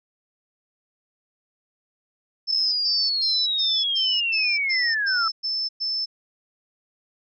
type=tone bursts; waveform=sine; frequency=5274 Hz; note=E8; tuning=in tune; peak=-23 dBFS; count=10; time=2.47-6.06 s; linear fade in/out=20 ms; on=260 ms; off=110 ms
type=linear sweep; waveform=sine; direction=down; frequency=5274 to 1296 Hz; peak=-21 dBFS; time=2.5-5.28 s; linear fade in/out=2 ms
effects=none